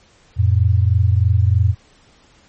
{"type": "tone pair together", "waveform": "sine", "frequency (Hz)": [89.05, 112.2], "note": ["F2", "A2"], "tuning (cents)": [34, 34], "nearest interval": "major third", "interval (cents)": 400, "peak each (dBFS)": [-13, -15], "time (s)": [0.36, 1.75], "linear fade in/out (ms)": 50, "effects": ["pink hiss -52 dBFS RMS until 2.48 s", "MP3 32 kbps"]}